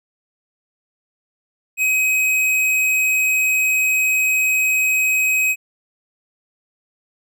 sine tone with hard clipping, 2531 Hz, D#7, 29 cents sharp, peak -16 dBFS, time 1.77-5.56 s, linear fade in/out 50 ms, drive 14 dB, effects none

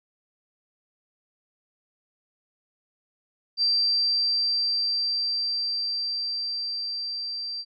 sine tone with level ramp, 4699 Hz, D8, in tune, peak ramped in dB -19 to -30 dBFS, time 3.57-7.65 s, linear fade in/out 50 ms, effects none

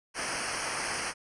pink noise with comb filter, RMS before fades -33 dBFS, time 0.14-1.14 s, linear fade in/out 50 ms, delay 0.27 ms, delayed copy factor -0.9, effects resampled to 24000 Hz

